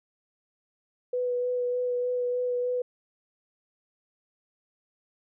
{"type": "tone with vibrato", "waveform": "sine", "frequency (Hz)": 493.9, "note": "B4", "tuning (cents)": 0, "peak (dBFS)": -25, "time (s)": [1.13, 2.82], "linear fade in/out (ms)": 5, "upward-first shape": "sine", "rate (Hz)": 3.3, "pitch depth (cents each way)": 13, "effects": []}